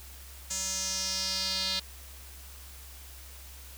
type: tone with band-pass filter sweep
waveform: square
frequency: 190 Hz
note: F#3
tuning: 46 cents sharp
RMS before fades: -32 dBFS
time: 0.5-1.8 s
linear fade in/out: 10 ms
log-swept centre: 7000 to 4100 Hz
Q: 4.3
effects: added 66 Hz sine -47 dBFS peak until 3.77 s + white hiss -50 dBFS RMS until 3.77 s